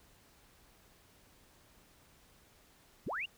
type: linear sweep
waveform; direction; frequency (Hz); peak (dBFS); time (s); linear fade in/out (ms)
sine; up; 32.7 to 2960; -35; 3.06-3.26; 10
effects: pink hiss -64 dBFS RMS until 3.37 s